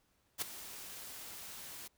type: noise with ADSR envelope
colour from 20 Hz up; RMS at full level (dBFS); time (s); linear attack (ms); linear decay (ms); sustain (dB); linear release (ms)
white; -34; 0.38-1.88; 37; 11; -14; 9
effects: pink hiss -75 dBFS RMS until 1.97 s